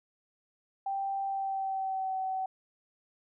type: tone with pitch glide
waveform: sine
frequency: 784 to 759 Hz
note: G5 to F#5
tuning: 0 to +44 cents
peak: -30 dBFS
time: 0.86-2.46 s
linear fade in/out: 5 ms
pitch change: -56 cents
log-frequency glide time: 1.25-2.16 s
effects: none